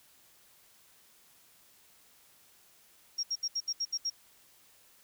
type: tone bursts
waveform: sine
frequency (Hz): 5588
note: F8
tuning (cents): 0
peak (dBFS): -29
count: 8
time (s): 3.18-4.101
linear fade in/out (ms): 10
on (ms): 53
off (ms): 71
effects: white hiss -62 dBFS RMS until 5.03 s